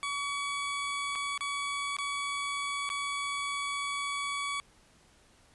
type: tone with dropouts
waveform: 20% pulse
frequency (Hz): 1134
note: C#6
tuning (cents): +39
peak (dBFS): -27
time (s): 0.03-4.6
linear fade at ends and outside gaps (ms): 0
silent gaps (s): 1.153-1.157 / 1.377-1.408 / 1.967-1.986 / 2.891-2.901
effects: pink hiss -62 dBFS RMS until 5.54 s + resampled to 24000 Hz